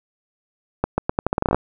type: accelerating click train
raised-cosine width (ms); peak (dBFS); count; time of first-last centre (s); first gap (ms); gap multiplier
1; -4; 13; 0.84-1.546; 140; 0.82
effects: none